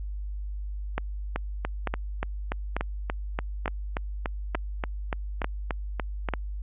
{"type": "two click trains", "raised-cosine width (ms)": 0.5, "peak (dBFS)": [-12, -13], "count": [7, 18], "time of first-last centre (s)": [[0.98, 6.337], [1.36, 6.288]], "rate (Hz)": [1.12, 3.45], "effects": ["added 50 Hz sine -31 dBFS peak until 6.62 s", "resampled to 8000 Hz"]}